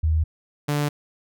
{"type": "tone pair in turn", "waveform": ["sine", "sawtooth"], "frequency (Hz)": [79, 146.49], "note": ["D#2", "D3"], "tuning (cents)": [27, -4], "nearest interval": "major seventh", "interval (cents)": 1069, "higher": "second", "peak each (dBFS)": -17, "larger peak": "neither", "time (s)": [[0.03, 0.24], [0.68, 0.89]], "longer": "neither", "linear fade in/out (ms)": 10, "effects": []}